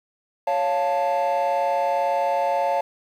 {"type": "chord", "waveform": "triangle", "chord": "Db augmented", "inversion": "none", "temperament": "equal with one note detuned", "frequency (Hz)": [556.6, 698.5, 880], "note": ["Db5", "F5", "A5"], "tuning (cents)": [7, 0, 0], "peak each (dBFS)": -21, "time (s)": [0.47, 2.81], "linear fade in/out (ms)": 5, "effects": ["tanh soft clip ceiling -13 dBFS", "9-bit"]}